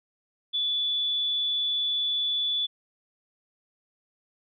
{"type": "tone", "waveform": "sine", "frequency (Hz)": 3455, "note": "A7", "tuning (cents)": -32, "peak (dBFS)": -24, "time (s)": [0.53, 2.67], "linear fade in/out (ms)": 20, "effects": []}